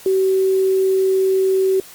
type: tone with quantisation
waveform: sine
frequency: 381 Hz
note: G4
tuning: 49 cents flat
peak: -13 dBFS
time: 0.06-1.8 s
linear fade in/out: 2 ms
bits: 6
effects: white hiss -41 dBFS RMS until 1.94 s + Opus 48 kbps